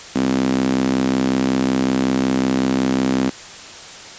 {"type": "tone with high-pass filter", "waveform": "sawtooth", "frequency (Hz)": 65.41, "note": "C2", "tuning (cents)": 0, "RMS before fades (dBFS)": -18, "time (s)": [0.15, 3.3], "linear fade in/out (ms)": 10, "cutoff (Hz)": 240, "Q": 4.1, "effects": ["white hiss -36 dBFS RMS until 4.18 s", "resampled to 16000 Hz"]}